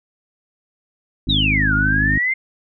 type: harmonic tone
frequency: 51.91 Hz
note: G#1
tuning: in tune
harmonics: 1 / 2 / 3 / 4 / 5 / 6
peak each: -22 / -24 / -24 / -29 / -24 / -30 dBFS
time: 1.27-2.18 s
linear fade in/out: 5 ms
type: exponential two-way sweep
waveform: sine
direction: down then up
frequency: 3956 to 1396.9 to 2123 Hz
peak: -16 dBFS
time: 1.29-2.34 s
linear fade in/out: 10 ms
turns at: 1.74 s
effects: none